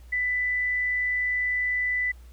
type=tone; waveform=sine; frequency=1990 Hz; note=B6; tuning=13 cents sharp; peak=-23 dBFS; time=0.12-2.12 s; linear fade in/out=10 ms; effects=added 60 Hz sine -44 dBFS peak until 2.32 s + pink hiss -60 dBFS RMS until 2.32 s